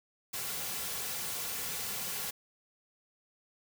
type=noise with comb filter; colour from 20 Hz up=white; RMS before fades=-37 dBFS; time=0.33-2.31 s; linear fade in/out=10 ms; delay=3.2 ms; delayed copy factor=-0.5; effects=none